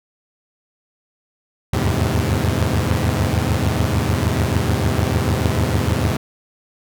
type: tone cluster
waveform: sawtooth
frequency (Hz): 77.4 / 84.1 / 101 / 107.7 / 128.9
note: D#2 / E2 / G#2 / A2 / C3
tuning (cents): -9 / +35 / -48 / -37 / -26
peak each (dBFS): -19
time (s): 1.73-6.17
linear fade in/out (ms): 5
effects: none